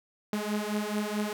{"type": "beating tone pair", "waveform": "sawtooth", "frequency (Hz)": [207.7, 212.3], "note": ["G#3", "G#3"], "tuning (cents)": [0, 38], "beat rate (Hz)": 4.6, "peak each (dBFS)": -28, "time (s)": [0.33, 1.33], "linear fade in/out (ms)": 2, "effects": []}